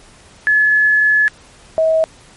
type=tone pair in turn; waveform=sine; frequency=1712 / 641.3 Hz; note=A6 / E5; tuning=-48 / -48 cents; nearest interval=octave + perfect fourth; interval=1700 cents; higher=first; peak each=-9 / -10 dBFS; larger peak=first; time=0.47-1.28 / 1.78-2.04 s; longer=first; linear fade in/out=0 ms; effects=pink hiss -44 dBFS RMS until 2.36 s + MP3 48 kbps